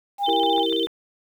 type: tone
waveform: sine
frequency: 807 Hz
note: G#5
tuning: 50 cents flat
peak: -20 dBFS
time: 0.18-0.66 s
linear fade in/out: 50 ms
type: tone with vibrato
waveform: sine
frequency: 3322 Hz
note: G#7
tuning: in tune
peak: -25 dBFS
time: 0.23-0.87 s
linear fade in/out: 20 ms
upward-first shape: square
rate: 15 Hz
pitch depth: 130 cents each way
type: chord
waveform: sine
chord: E diminished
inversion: none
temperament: equal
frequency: 329.6 / 392 / 466.2 Hz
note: E4 / G4 / Bb4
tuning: 0 / 0 / 0 cents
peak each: -25 / -28 / -25 dBFS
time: 0.27-0.87 s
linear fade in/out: 20 ms
type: click train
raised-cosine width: 0.5 ms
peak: -24 dBFS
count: 5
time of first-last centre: 0.29-0.871 s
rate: 6.89 Hz
effects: 8-bit